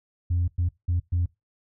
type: tone bursts at uneven times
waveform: sine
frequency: 87.31 Hz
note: F2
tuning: in tune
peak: -19 dBFS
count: 4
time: 0.3-0.48 / 0.58-0.69 / 0.88-1 / 1.12-1.26 s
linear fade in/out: 10 ms
effects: noise-tail reverb RT60 0.2 s tail -23 dB re dry + tanh soft clip ceiling -18 dBFS